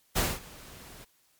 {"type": "noise with ADSR envelope", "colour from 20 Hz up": "pink", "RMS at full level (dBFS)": -25, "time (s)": [0.15, 1.05], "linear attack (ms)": 22, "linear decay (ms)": 220, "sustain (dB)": -23, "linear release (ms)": 14, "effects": ["white hiss -67 dBFS RMS until 1.39 s", "MP3 96 kbps"]}